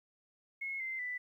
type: tone with pitch steps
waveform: sine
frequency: 2173 / 2077 / 1985.8 Hz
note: C#7 / C7 / B6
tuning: -35 / -13 / +9 cents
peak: -36 dBFS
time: 0.61-1.18 s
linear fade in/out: 10 ms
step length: 190 ms
effects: 12-bit